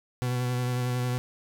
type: tone with vibrato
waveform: 40% pulse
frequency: 124.3 Hz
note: B2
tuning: 12 cents sharp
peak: -25 dBFS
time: 0.22-1.18 s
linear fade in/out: 0 ms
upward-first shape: sine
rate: 11 Hz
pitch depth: 19 cents each way
effects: none